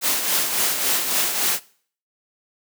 white noise with tremolo, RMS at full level -19 dBFS, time 0.01-1.6 s, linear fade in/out 50 ms, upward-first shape triangle, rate 3.6 Hz, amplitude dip 55%, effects noise-tail reverb RT60 0.5 s tail -21 dB re dry + high-pass 200 Hz 12 dB/octave

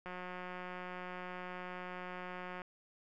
click train, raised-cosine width 0.5 ms, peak -30 dBFS, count 464, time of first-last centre 0.06-2.618 s, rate 181 Hz, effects none

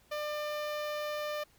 sawtooth tone with notch filter, 598 Hz, D5, 31 cents sharp, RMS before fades -36 dBFS, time 0.11-1.44 s, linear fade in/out 10 ms, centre 8600 Hz, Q 0.89, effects pink hiss -65 dBFS RMS until 1.58 s

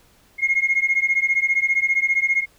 sine beating tone pair, 2143 / 2158 Hz, C7 / C#7, +41 / -47 cents, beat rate 15 Hz, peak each -19 dBFS, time 0.38-2.46 s, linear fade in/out 50 ms, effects tanh soft clip ceiling -10 dBFS + pink hiss -56 dBFS RMS until 2.58 s

